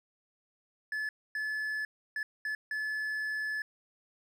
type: tone bursts at uneven times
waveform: triangle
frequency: 1725 Hz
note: A6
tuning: 35 cents flat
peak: -30 dBFS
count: 5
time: 0.92-1.09 / 1.35-1.85 / 2.16-2.23 / 2.45-2.55 / 2.71-3.62 s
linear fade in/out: 2 ms
effects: none